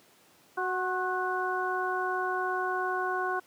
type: harmonic tone with a mistuned harmonic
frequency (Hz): 370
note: F#4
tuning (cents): 0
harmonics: 1 / 2 / 3 / 4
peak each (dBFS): -33 / -33 / -33 / -33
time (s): 0.57-3.4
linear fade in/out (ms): 10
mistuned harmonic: 3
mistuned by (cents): -43
effects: pink hiss -60 dBFS RMS until 3.46 s + high-pass 200 Hz 12 dB/octave